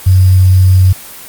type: tone with sample-and-hold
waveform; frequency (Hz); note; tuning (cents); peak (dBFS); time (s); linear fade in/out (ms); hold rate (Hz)
sine; 92.9; F#2; +7; -3; 0.06-0.93; 10; 4900
effects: white hiss -30 dBFS RMS until 1.28 s + Opus 24 kbps